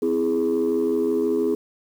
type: chord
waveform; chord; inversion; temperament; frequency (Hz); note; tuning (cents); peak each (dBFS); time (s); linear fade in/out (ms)
sine; C augmented; none; equal with one note detuned; 256.5 / 329.6 / 415.3; C4 / E4 / G#4; -34 / 0 / 0; -24 / -23 / -20; 0.02-1.55; 5
effects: tanh soft clip ceiling -14 dBFS + 8-bit